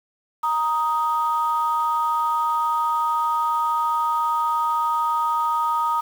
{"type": "tone pair together", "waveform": "sine", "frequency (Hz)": [935, 1248.1], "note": ["A#5", "D#6"], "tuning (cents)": [5, 5], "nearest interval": "perfect fourth", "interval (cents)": 500, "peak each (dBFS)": -21, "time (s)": [0.43, 6.01], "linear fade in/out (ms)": 10, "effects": ["tanh soft clip ceiling -12 dBFS", "7-bit"]}